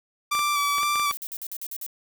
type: tone with vibrato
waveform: sawtooth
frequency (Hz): 1163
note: D6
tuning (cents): -17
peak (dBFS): -18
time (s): 0.31-1.12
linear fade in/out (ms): 10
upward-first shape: square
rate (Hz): 2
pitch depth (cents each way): 19
type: clicks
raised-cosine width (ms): 0.3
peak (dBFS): -19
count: 7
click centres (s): 0.351 / 0.392 / 0.783 / 0.832 / 0.957 / 0.997 / 1.111
type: noise bursts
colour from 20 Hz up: violet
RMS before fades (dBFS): -34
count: 8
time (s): 1.12-1.864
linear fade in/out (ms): 0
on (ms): 51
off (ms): 48
effects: none